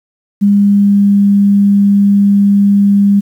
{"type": "tone with pitch glide", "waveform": "sine", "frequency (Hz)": [202.2, 200.9], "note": ["G#3", "G3"], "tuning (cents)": [-46, 43], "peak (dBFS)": -5, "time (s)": [0.41, 3.21], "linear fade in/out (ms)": 20, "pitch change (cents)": -11, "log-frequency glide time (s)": [0.54, 1.23], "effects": ["7-bit"]}